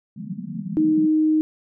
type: band-pass noise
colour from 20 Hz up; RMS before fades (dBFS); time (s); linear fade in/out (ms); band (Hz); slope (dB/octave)
pink; -31; 0.16-1.08; 5; 150 to 240; 96
type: tone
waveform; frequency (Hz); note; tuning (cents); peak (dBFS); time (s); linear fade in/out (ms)
sine; 311.1; D#4; 0; -15; 0.77-1.41; 0
effects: none